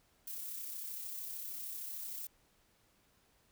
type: noise with amplitude modulation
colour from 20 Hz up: violet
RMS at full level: -42 dBFS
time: 0.27-2.27 s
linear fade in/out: 5 ms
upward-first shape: sine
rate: 33.1 Hz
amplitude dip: 30%
effects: pink hiss -71 dBFS RMS until 3.51 s